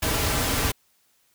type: noise with comb filter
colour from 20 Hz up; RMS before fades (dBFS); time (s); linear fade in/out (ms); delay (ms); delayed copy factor
pink; -24; 0.02-0.72; 10; 5.5; -0.5
effects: white hiss -65 dBFS RMS until 1.34 s